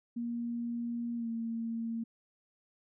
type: tone with pitch glide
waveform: sine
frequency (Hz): 236.1 to 228.8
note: A#3 to A#3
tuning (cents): +22 to -32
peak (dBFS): -33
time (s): 0.16-2.04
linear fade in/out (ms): 10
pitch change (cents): -54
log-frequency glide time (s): 1.16-1.28
effects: none